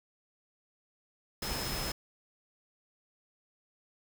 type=tone in noise; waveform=sine; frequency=5160 Hz; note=E8; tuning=38 cents flat; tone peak=-40 dBFS; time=1.42-1.92 s; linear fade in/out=5 ms; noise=pink; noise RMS=-36 dBFS; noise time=1.42-1.92 s; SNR=-7 dB; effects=none